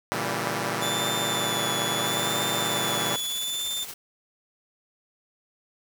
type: chord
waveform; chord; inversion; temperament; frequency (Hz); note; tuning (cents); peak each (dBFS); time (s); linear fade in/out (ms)
5% pulse; A# diminished seventh; none; equal with one note detuned; 116.54 / 142.08 / 164.81 / 196; A#2 / C#3 / E3 / G3; 0 / +43 / 0 / 0; -20 / -22 / -21 / -20; 0.12-3.16; 0
type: tone with vibrato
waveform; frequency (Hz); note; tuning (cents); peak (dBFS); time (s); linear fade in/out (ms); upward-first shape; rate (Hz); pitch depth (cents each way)
sawtooth; 3493; A7; -13; -25; 0.81-3.85; 20; sine; 0.76; 32
type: noise with tremolo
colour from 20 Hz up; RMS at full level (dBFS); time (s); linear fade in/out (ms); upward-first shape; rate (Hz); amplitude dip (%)
white; -37; 2.06-3.94; 5; square; 17; 35
effects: none